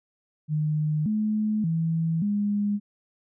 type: tone with pitch steps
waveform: sine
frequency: 152.6 / 214 / 163.4 / 205.1 Hz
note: D#3 / A3 / E3 / G#3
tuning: -33 / -48 / -15 / -21 cents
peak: -22 dBFS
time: 0.48-2.8 s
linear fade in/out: 50 ms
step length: 580 ms
effects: none